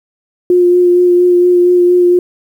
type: tone with vibrato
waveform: sine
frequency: 355.5 Hz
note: F4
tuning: 31 cents sharp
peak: -5 dBFS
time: 0.5-2.19 s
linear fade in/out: 2 ms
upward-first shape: sine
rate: 4.3 Hz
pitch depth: 15 cents each way
effects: 7-bit